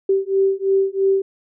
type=beating tone pair; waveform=sine; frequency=386.9 / 389.9 Hz; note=G4 / G4; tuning=-23 / -9 cents; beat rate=3 Hz; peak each=-18 dBFS; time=0.09-1.22 s; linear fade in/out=5 ms; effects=none